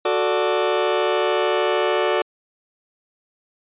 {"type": "chord", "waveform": "sawtooth", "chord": "D major", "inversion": "first", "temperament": "just", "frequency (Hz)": [367.1, 440.5, 587.3], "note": ["F#4", "A4", "D5"], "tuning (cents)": [-14, 2, 0], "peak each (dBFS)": -18, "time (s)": [0.05, 2.22], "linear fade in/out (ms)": 5, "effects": ["resampled to 8000 Hz"]}